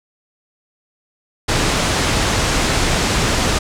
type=low-pass noise; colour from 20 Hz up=pink; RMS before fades=-17 dBFS; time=1.48-3.59 s; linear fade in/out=10 ms; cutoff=8400 Hz; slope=24 dB/octave; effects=none